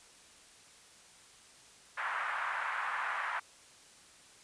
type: band-pass noise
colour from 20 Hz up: white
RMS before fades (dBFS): -36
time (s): 1.97-3.4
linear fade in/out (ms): 10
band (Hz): 920 to 1700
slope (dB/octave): 24
effects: white hiss -58 dBFS RMS until 4.43 s + resampled to 22050 Hz